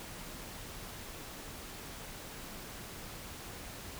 silence, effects pink hiss -46 dBFS RMS until 3.99 s

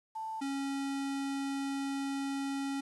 sine / square tone pair in turn, 883 / 275.4 Hz, A5 / C#4, +6 / -11 cents, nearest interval octave + minor sixth, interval 2017 cents, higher first, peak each -36 / -34 dBFS, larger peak second, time 0.15-0.41 / 0.41-2.81 s, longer second, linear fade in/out 10 ms, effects resampled to 24000 Hz + 10-bit

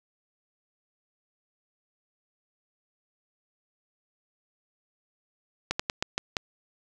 slowing click train, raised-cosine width 0.2 ms, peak -9 dBFS, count 6, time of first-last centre 5.71-6.368 s, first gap 85 ms, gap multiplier 1.22, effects none

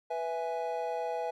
triangle chord, E major, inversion second, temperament equal, 493.9 / 659.3 / 830.6 Hz, B4 / E5 / G#5, 0 / 0 / 0 cents, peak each -34 dBFS, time 0.1-1.31 s, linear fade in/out 10 ms, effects none

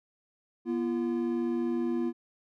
triangle tone pair together, 242.2 / 341.9 Hz, B3 / F4, -34 / -37 cents, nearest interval tritone, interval 597 cents, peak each -28 dBFS, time 0.65-2.13 s, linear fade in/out 50 ms, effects none

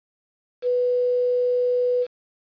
sine tone with quantisation, 493.9 Hz, B4, in tune, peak -18 dBFS, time 0.62-2.07 s, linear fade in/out 50 ms, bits 7, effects resampled to 11025 Hz

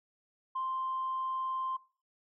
sine tone, 1046.5 Hz, C6, in tune, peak -31 dBFS, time 0.55-1.77 s, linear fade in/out 10 ms, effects noise-tail reverb RT60 0.4 s tail -20 dB re dry + tanh soft clip ceiling -27 dBFS

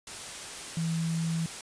sine tone in noise, 164.5 Hz, E3, 3 cents flat, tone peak -27 dBFS, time 0.77-1.46 s, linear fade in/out 2 ms, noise white, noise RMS -40 dBFS, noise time 0.07-1.61 s, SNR +10 dB, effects resampled to 22050 Hz

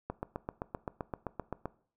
click train, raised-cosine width 1 ms, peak -21 dBFS, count 13, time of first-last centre 0.1-1.656 s, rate 7.71 Hz, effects noise-tail reverb RT60 0.5 s tail -19 dB re dry

